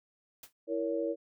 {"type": "noise with exponential decay", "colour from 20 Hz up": "white", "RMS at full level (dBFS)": -43, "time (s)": [0.43, 0.53], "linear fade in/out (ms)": 5, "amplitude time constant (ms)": 20}
{"type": "chord", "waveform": "sine", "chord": "A# diminished", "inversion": "second", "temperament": "equal with one note detuned", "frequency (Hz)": [329.6, 466.2, 561.1], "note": ["E4", "A#4", "C#5"], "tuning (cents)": [0, 0, 21], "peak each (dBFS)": -34, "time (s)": [0.67, 1.16], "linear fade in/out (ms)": 50}
{"effects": []}